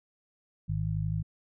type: harmonic tone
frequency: 51.91 Hz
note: G#1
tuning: in tune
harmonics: 1 / 2 / 3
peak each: -37 / -31 / -31 dBFS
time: 0.68-1.23 s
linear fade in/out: 20 ms
effects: none